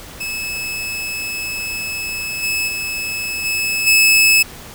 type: tone with level steps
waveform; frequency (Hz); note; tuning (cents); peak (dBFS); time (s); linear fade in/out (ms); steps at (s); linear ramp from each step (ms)
sawtooth; 2600; E7; -24; -19 / -14 / -18 / -14 / -6; 0.2-4.43; 10; 2.42 / 2.67 / 3.44 / 3.86; 20
effects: pink hiss -36 dBFS RMS until 4.74 s